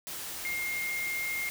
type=tone in noise; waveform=sine; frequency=2127 Hz; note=C7; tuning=28 cents sharp; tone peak=-31 dBFS; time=0.45-1.49 s; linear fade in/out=0 ms; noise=white; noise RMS=-39 dBFS; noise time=0.07-1.5 s; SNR=+5 dB; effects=none